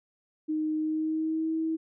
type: tone with pitch glide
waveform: sine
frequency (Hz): 310 to 321.3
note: D#4 to E4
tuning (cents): -6 to -44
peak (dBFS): -26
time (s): 0.48-1.77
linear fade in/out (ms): 20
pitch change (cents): +62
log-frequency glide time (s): 0.76-1.53
effects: none